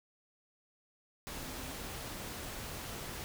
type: tone in noise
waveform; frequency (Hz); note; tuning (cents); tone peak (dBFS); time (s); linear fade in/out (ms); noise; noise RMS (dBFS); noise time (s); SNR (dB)
sine; 257.4; C4; -28; -50; 1.36-1.72; 0; pink; -43; 1.27-3.24; -10
effects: none